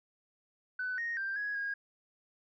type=tone with pitch steps; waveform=sine; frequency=1503 / 1863 / 1579 / 1666 / 1634 Hz; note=F#6 / A#6 / G6 / G#6 / G#6; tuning=+27 / -2 / +12 / +5 / -29 cents; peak=-32 dBFS; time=0.79-1.74 s; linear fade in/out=5 ms; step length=190 ms; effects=tanh soft clip ceiling -28 dBFS